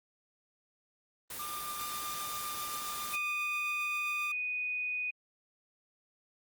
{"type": "noise", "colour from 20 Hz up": "white", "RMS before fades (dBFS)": -41, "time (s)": [1.3, 3.16], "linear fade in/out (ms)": 5}
{"type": "tone with tremolo", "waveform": "45% pulse", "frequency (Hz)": 1196, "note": "D6", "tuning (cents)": 31, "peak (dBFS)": -38, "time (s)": [1.39, 4.32], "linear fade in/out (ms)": 5, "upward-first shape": "sine", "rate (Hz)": 7.5, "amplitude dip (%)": 25}
{"type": "tone", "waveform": "sine", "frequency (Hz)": 2484, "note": "D#7", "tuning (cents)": -3, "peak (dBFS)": -32, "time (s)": [3.13, 5.11], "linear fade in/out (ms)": 10}
{"effects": ["Opus 24 kbps"]}